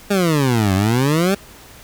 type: exponential two-way sweep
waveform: 20% pulse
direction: down then up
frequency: 207.7 to 92.5 to 203.6 Hz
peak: -9 dBFS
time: 0.1-1.35 s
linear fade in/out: 10 ms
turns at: 0.74 s
effects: pink hiss -42 dBFS RMS until 1.83 s